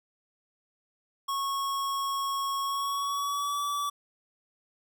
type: tone with pitch glide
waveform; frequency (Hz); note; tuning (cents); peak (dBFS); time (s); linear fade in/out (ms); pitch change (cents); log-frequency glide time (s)
square; 1100 to 1151.4; C#6 to D6; -14 to -35; -29; 1.28-3.9; 10; +79; 2.62-3.62
effects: none